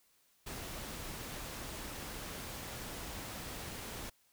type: noise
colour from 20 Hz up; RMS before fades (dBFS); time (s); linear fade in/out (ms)
pink; -44; 0.46-4.1; 10
effects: white hiss -71 dBFS RMS until 4.32 s